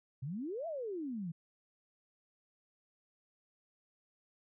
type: exponential two-way sweep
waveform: sine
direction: up then down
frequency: 122.3 to 691 to 156.2 Hz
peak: -37 dBFS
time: 0.22-1.32 s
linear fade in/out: 10 ms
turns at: 0.67 s
effects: none